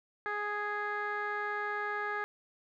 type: tone with low-pass filter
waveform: 15% pulse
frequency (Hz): 415.3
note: G#4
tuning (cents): 0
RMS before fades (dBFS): -35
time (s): 0.26-2.24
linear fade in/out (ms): 0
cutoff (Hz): 1800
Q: 3.1
effects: none